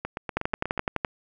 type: two click trains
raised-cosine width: 0.5 ms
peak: -15 / -9 dBFS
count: 7 / 9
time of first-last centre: 0.05-0.777 / 0.37-1.048 s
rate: 8.25 / 11.8 Hz
effects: none